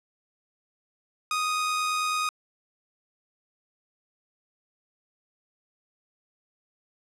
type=tone with amplitude modulation; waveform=sawtooth; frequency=1244.5 Hz; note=D#6; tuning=in tune; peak=-20 dBFS; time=1.31-2.29 s; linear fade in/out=2 ms; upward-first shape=sine; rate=89.2 Hz; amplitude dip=25%; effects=low-pass 10000 Hz 12 dB/octave